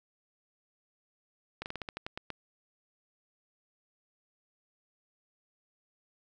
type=slowing click train; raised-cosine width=0.3 ms; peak=-21 dBFS; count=10; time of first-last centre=1.62-2.303 s; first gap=39 ms; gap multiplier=1.16; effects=none